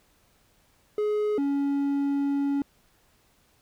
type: tone pair in turn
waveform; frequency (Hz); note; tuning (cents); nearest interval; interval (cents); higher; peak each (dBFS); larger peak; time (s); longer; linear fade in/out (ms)
triangle; 420.9 / 280.9; G#4 / C#4; +23 / +23; perfect fifth; 700; first; -21; neither; 0.98-1.38 / 1.38-2.62; second; 2
effects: pink hiss -64 dBFS RMS until 3.61 s